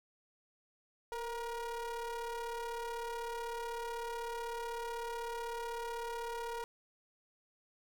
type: ring-modulated tone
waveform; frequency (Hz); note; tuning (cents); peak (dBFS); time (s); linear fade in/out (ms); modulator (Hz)
square; 240; B3; -49; -36; 1.12-6.64; 0; 702
effects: none